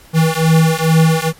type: beating tone pair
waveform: square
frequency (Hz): 160 / 162.3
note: D#3 / E3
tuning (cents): +49 / -27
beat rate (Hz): 2.3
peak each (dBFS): -13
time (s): 0.13-1.33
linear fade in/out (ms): 50
effects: pink hiss -44 dBFS RMS until 1.39 s + MP3 64 kbps